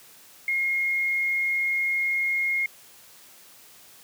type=tone; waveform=sine; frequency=2146 Hz; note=C7; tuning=43 cents sharp; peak=-22 dBFS; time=0.48-2.66 s; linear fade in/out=2 ms; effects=white hiss -51 dBFS RMS until 4.03 s + high-pass 80 Hz 12 dB/octave